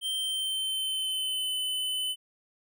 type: tone with pitch glide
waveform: square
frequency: 3136 to 3022 Hz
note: G7 to F#7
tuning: 0 to +36 cents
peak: -29 dBFS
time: 0.01-2.16 s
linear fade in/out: 50 ms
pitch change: -64 cents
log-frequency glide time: 0.15-1.56 s
effects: none